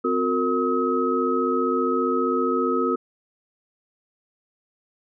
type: tone cluster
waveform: sine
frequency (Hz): 259.1 / 362.6 / 457.7 / 1275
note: C4 / F#4 / A#4 / D#6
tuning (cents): -17 / -35 / -32 / +42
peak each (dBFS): -25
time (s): 0.04-2.96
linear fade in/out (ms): 10
effects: none